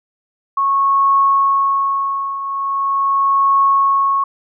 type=tone with tremolo; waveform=sine; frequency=1100 Hz; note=C#6; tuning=14 cents flat; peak=-9 dBFS; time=0.57-4.24 s; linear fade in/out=5 ms; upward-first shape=triangle; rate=0.41 Hz; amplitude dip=75%; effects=none